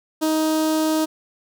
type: tone with notch filter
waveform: sawtooth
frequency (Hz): 313.7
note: D#4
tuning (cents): +14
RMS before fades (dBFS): -20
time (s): 0.21-1.06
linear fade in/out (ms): 20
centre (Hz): 2100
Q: 1
effects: none